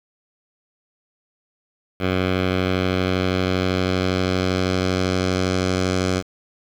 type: tone with low-pass filter sweep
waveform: 10% pulse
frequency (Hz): 92.6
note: F#2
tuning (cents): +2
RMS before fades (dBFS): -21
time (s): 1.99-6.23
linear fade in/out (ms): 50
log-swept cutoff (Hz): 3000 to 6300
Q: 1.5
effects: 7-bit